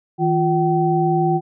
sine tone cluster, 160.9 / 351.1 / 766 Hz, E3 / F4 / G5, -42 / +9 / -40 cents, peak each -19 dBFS, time 0.18-1.41 s, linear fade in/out 50 ms, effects none

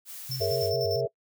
blue noise, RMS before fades -41 dBFS, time 0.05-0.72 s, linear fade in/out 50 ms
sine tone with vibrato, 113.4 Hz, A#2, 47 cents flat, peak -33 dBFS, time 0.29-1.06 s, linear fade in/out 10 ms, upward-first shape square, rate 4.5 Hz, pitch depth 240 cents each way
square tone with tremolo, 5360 Hz, E8, 28 cents sharp, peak -31 dBFS, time 0.31-1.01 s, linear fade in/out 5 ms, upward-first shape square, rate 10 Hz, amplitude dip 65%
sine chord, A# half-diminished seventh, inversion third, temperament equal, 415.3 / 466.2 / 554.4 / 659.3 Hz, G#4 / A#4 / C#5 / E5, 0 / 0 / 0 / 0 cents, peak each -31 / -29 / -34 / -29 dBFS, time 0.4-1.08 s, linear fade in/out 20 ms
effects noise-tail reverb RT60 0.1 s tail -24 dB re dry

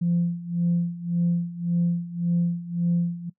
sine tone with tremolo, 172.3 Hz, F3, 23 cents flat, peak -17 dBFS, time 0.01-3.3 s, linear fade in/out 10 ms, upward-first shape sine, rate 1.8 Hz, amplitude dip 85%, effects noise-tail reverb RT60 0.1 s tail -20 dB re dry + tanh soft clip ceiling -15 dBFS

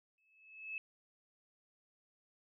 sine tone with exponential growth, 2599 Hz, E7, 25 cents flat, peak -37 dBFS, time 0.18-0.78 s, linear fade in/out 1 ms, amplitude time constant 130 ms, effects none

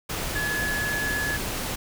sine tone in noise, 1700 Hz, G#6, 40 cents sharp, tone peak -26 dBFS, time 0.35-1.37 s, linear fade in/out 10 ms, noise pink, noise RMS -30 dBFS, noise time 0.09-1.76 s, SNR +1 dB, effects none

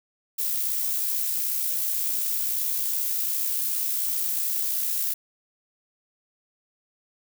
violet noise with amplitude modulation, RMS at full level -25 dBFS, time 0.38-5.14 s, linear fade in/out 10 ms, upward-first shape sine, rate 62.7 Hz, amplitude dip 30%, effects none

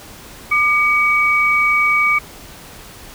sine tone pair together, 1200 / 2265 Hz, D6 / C#7, +37 / +37 cents, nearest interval major seventh, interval 1100 cents, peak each -17 / -13 dBFS, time 0.51-2.19 s, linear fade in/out 10 ms, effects pink hiss -38 dBFS RMS until 3.14 s

